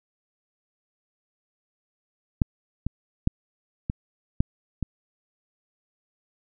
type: clicks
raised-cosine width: 5 ms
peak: -6 / -14 / -7 / -14 / -7 / -14 dBFS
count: 6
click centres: 2.418 / 2.866 / 3.274 / 3.899 / 4.405 / 4.827 s
effects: none